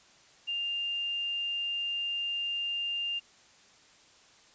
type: tone with quantisation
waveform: sine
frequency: 2800 Hz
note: F7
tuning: 4 cents sharp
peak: -30 dBFS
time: 0.47-3.2 s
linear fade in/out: 20 ms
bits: 10
effects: white hiss -59 dBFS RMS until 4.54 s + resampled to 16000 Hz